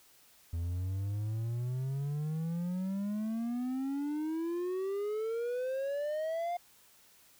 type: exponential sweep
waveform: triangle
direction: up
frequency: 82.6 to 710 Hz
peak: -30 dBFS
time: 0.53-6.57 s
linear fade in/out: 5 ms
effects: white hiss -62 dBFS RMS until 7.39 s